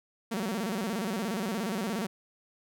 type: tone with vibrato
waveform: sawtooth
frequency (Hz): 207.7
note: G#3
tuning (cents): 0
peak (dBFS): -26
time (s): 0.31-2.07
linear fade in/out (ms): 10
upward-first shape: square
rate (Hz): 17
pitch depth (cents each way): 170
effects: none